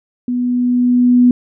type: tone with level ramp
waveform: sine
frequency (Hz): 246.3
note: B3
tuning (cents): -5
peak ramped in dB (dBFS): -15 to -5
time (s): 0.28-1.31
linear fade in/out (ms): 2
effects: none